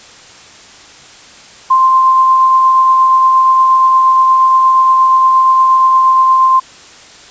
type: tone with tremolo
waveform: sine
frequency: 1046.5 Hz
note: C6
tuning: in tune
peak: -4 dBFS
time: 1.7-6.6 s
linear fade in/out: 10 ms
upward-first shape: triangle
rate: 8.5 Hz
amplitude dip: 25%
effects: white hiss -37 dBFS RMS until 7.3 s + resampled to 16000 Hz